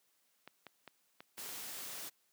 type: clicks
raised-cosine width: 0.3 ms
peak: -33 dBFS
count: 7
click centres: 0.476 / 0.667 / 0.877 / 1.205 / 1.381 / 1.461 / 1.491 s
type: noise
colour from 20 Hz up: white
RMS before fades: -45 dBFS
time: 1.37-2.1 s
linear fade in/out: 20 ms
effects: white hiss -75 dBFS RMS until 2.32 s + high-pass 150 Hz 12 dB/octave